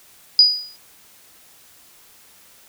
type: tone with exponential decay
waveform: sine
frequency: 4923 Hz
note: D#8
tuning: 19 cents flat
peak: -5 dBFS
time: 0.39-0.76 s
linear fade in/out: 1 ms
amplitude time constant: 79 ms
effects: white hiss -50 dBFS RMS until 2.68 s